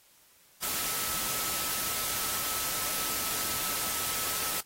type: tone in noise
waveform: sine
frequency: 1300 Hz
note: E6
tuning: 24 cents flat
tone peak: -43 dBFS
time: 0.62-4.61 s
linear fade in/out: 10 ms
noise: white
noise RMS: -32 dBFS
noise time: 0.62-4.61 s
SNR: -14 dB
effects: white hiss -61 dBFS RMS until 4.65 s + AAC 48 kbps